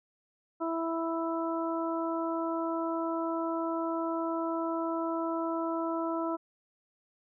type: harmonic tone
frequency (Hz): 329.6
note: E4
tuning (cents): 0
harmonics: 1 / 2 / 3 / 4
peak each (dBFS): -32 / -35 / -37 / -38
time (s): 0.6-6.37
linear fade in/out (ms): 20
effects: none